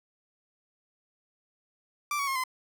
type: tone with pitch steps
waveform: 30% pulse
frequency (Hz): 1173 / 1122.6 / 1074.4 / 1028.3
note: D6 / C#6 / C6 / C6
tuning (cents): -2 / +22 / +46 / -30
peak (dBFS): -25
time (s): 2.11-2.438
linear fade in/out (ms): 2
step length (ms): 82
effects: none